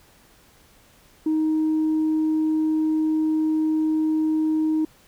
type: tone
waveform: sine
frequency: 313 Hz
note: D#4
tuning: 10 cents sharp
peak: -17 dBFS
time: 1.26-4.85 s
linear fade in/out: 5 ms
effects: tanh soft clip ceiling -16 dBFS + pink hiss -55 dBFS RMS until 5.07 s